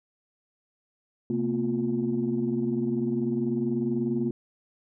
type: tone cluster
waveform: sine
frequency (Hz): 132.3 / 228.3 / 248.5 / 352.8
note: C3 / A#3 / B3 / F4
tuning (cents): +20 / -36 / +11 / +18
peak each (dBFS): -33 / -27 / -30 / -29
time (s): 1.3-4.31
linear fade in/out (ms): 2
effects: tanh soft clip ceiling -16 dBFS